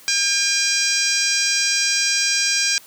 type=harmonic tone; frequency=804 Hz; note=G5; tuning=44 cents sharp; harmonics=2 / 3 / 4 / 5 / 6 / 7 / 8 / 9 / 10; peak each=-26 / -24 / -30 / -28 / -23 / -22 / -27 / -31 / -30 dBFS; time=0.08-2.78 s; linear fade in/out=0 ms; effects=white hiss -46 dBFS RMS until 2.86 s + high-pass 100 Hz 12 dB/octave